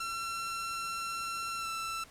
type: tone with pitch glide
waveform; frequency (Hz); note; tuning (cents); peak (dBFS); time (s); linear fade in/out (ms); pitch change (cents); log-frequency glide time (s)
sawtooth; 1354 to 1333.8; E6 to E6; +46 to +20; -31; 0-2.04; 5; -26; 1.58-1.68
effects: pink hiss -56 dBFS RMS until 2.1 s + low-pass 12000 Hz 12 dB/octave